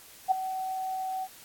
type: tone with ADSR envelope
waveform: sine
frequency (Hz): 756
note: F#5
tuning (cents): +37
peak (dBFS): -17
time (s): 0.28-1.28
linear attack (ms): 34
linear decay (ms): 8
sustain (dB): -13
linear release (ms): 51
effects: white hiss -51 dBFS RMS until 1.44 s + AAC 64 kbps